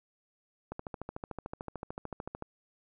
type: click train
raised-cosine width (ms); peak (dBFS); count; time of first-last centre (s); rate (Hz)
1; -24; 24; 0.72-2.424; 13.5
effects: none